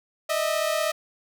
sawtooth tone pair together, 610.7 / 647 Hz, D#5 / E5, -32 / -32 cents, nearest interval minor second, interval 100 cents, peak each -22 dBFS, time 0.29-0.92 s, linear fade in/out 10 ms, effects none

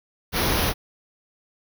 pink band-stop noise, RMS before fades -22 dBFS, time 0.32-0.74 s, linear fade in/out 50 ms, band 6200 to 9700 Hz, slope 96 dB/octave, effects none

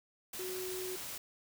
sine tone in noise, 370 Hz, F#4, in tune, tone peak -39 dBFS, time 0.39-0.96 s, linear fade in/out 5 ms, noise white, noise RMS -43 dBFS, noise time 0.33-1.18 s, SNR +1 dB, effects none

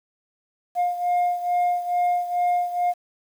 sine beating tone pair, 709 / 711.3 Hz, F5 / F5, +26 / +32 cents, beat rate 2.3 Hz, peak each -19 / -23 dBFS, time 0.75-2.94 s, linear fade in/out 50 ms, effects tanh soft clip ceiling -17 dBFS + 8-bit

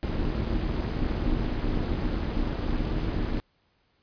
brown noise with amplitude modulation, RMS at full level -24 dBFS, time 0.03-3.4 s, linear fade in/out 0 ms, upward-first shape sine, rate 276 Hz, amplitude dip 80%, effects pink hiss -69 dBFS RMS until 4.02 s + resampled to 11025 Hz

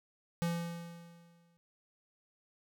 square tone with exponential decay, 170 Hz, F3, 46 cents flat, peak -30 dBFS, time 0.42-1.57 s, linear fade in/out 0 ms, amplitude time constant 250 ms, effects none

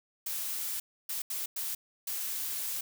blue noise bursts at uneven times, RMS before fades -35 dBFS, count 5, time 0.26-0.8 / 1.09-1.22 / 1.3-1.46 / 1.56-1.75 / 2.07-2.81 s, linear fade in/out 5 ms, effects none

